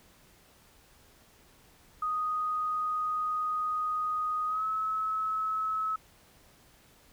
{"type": "tone with pitch glide", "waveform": "sine", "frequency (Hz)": [1244.5, 1292.1], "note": ["D#6", "E6"], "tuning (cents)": [0, -35], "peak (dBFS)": -28, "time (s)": [2.02, 5.96], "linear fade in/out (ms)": 5, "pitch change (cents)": 65, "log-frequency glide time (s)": [4.47, 4.64], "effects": ["pink hiss -60 dBFS RMS until 7.12 s"]}